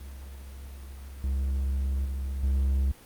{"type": "tone with level steps", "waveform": "triangle", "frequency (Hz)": 67.4, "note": "C#2", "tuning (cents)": -48, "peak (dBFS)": [-37, -23, -27, -20], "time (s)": [0, 2.92], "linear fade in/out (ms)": 10, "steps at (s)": [1.24, 2.05, 2.43], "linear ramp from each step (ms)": 2, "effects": ["pink hiss -52 dBFS RMS until 3.05 s", "Opus 32 kbps"]}